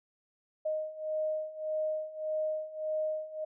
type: beating tone pair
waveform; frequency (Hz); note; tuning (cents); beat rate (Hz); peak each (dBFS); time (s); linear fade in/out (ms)
sine; 620 / 621.7; D#5 / D#5; -6 / -2; 1.7; -36 / -33; 0.65-3.45; 10
effects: none